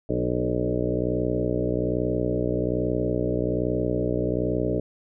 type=harmonic tone with a mistuned harmonic; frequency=61.2 Hz; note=B1; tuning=15 cents flat; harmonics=1 / 2 / 3 / 4 / 5 / 6 / 7 / 8 / 9 / 10; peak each=-33 / -30 / -32 / -35 / -29 / -32 / -29 / -35 / -32 / -33 dBFS; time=0.09-4.8 s; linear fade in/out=5 ms; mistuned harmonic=5; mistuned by=-24 cents; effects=none